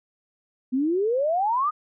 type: exponential sweep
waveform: sine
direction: up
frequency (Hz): 246.6 to 1264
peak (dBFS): -20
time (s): 0.72-1.71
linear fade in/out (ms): 20
effects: none